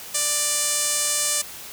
sawtooth tone with band-pass filter, 590 Hz, D5, 8 cents sharp, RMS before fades -23 dBFS, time 0.14-1.42 s, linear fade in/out 10 ms, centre 8200 Hz, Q 2.1, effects white hiss -38 dBFS RMS until 1.72 s

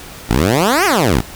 10% pulse exponential two-way sweep, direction up then down, 49.58 to 423.4 to 49.58 Hz, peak -3 dBFS, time 0.29-1.21 s, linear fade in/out 10 ms, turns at 0.85 s, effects pink hiss -34 dBFS RMS until 1.35 s

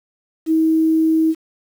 sine tone with quantisation, 320 Hz, D#4, 49 cents sharp, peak -12 dBFS, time 0.46-1.35 s, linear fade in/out 50 ms, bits 7, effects none

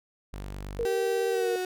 sawtooth tone, 48.95 Hz, G1, 2 cents flat, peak -32 dBFS, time 0.33-0.85 s, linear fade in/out 0 ms
sine tone with vibrato, 466.2 Hz, A#4, in tune, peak -26 dBFS, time 0.79-1.56 s, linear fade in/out 2 ms, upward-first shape triangle, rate 17 Hz, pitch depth 28 cents each way
35% pulse tone with pitch glide, 387.4 to 367.4 Hz, G4 to F#4, -20 to -12 cents, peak -27 dBFS, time 0.85-1.65 s, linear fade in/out 2 ms, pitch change -92 cents, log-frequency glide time 1.3-1.51 s
effects none

